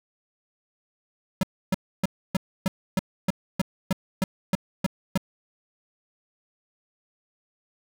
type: tone bursts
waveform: square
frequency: 188.9 Hz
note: F#3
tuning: 36 cents sharp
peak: -20 dBFS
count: 13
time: 1.41-5.176 s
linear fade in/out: 2 ms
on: 22 ms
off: 290 ms
effects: none